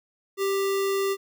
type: tone with sample-and-hold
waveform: sine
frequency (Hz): 391.6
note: G4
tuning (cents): -2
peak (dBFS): -22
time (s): 0.37-1.17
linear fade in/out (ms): 50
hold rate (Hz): 1575
effects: none